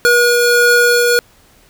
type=tone pair together; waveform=square; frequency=481.5 / 1443 Hz; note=B4 / F#6; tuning=-44 / -44 cents; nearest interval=octave + perfect fifth; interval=1900 cents; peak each=-12 dBFS; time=0.05-1.19 s; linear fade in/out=0 ms; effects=pink hiss -49 dBFS RMS until 1.69 s